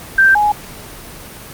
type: tone pair in turn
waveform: sine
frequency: 1568 / 834.5 Hz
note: G6 / G#5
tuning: 0 / +8 cents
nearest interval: major seventh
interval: 1092 cents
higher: first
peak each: -6 / -10 dBFS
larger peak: first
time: 0.18-0.35 / 0.35-0.52 s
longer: neither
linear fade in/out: 5 ms
effects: pink hiss -33 dBFS RMS until 1.53 s + Opus 24 kbps